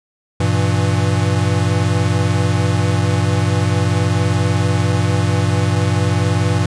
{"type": "chord", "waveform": "square", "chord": "E diminished", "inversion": "first", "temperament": "equal with one note detuned", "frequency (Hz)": [98, 118.44, 164.81], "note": ["G2", "Bb2", "E3"], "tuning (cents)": [0, 28, 0], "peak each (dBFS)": [-17, -19, -21], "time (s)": [0.4, 6.66], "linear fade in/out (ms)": 5, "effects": ["resampled to 22050 Hz"]}